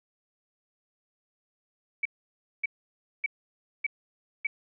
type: tone bursts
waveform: sine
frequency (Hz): 2282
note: C#7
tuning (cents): +50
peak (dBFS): -24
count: 5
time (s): 2.03-4.47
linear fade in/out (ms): 5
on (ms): 24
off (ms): 580
effects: none